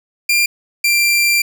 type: tone pair in turn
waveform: sawtooth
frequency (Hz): 2389 / 2368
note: D7 / D7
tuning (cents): +29 / +14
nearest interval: unison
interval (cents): 15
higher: first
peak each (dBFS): -8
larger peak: neither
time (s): 0.29-0.46 / 0.84-1.42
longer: second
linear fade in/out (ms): 5
effects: none